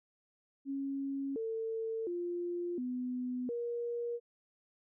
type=tone with pitch steps; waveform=sine; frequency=274.9 / 448.4 / 349.6 / 250.1 / 474.2 Hz; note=C#4 / A4 / F4 / B3 / A#4; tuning=-14 / +33 / +2 / +22 / +30 cents; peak=-34 dBFS; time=0.65-4.2 s; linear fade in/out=50 ms; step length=710 ms; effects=none